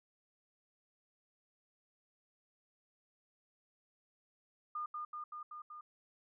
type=tone with echo; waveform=sine; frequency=1215 Hz; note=D#6; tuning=42 cents flat; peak=-37 dBFS; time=4.75-4.86 s; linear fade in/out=5 ms; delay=190 ms; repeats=5; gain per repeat=-2 dB; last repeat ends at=5.81 s; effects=none